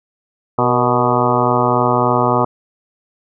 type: harmonic tone with a mistuned harmonic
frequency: 123.47 Hz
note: B2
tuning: in tune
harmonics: 1 / 2 / 3 / 4 / 5 / 6 / 7 / 8 / 9 / 10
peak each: -21 / -21 / -21 / -21 / -21 / -21 / -21 / -21 / -21 / -21 dBFS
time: 0.58-2.45 s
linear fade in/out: 5 ms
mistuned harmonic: 4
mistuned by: -61 cents
effects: none